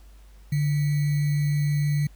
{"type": "tone with sample-and-hold", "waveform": "sine", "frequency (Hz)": 146.83, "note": "D3", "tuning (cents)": 0, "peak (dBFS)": -20, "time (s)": [0.52, 2.07], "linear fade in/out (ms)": 5, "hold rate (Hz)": 2100, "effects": ["added 50 Hz sine -46 dBFS peak until 2.15 s", "pink hiss -60 dBFS RMS until 2.15 s"]}